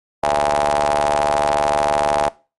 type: ring-modulated tone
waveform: sawtooth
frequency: 73.42 Hz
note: D2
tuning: in tune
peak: -8 dBFS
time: 0.23-2.29 s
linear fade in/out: 5 ms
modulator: 744 Hz
effects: noise-tail reverb RT60 0.3 s tail -20 dB re dry + MP3 48 kbps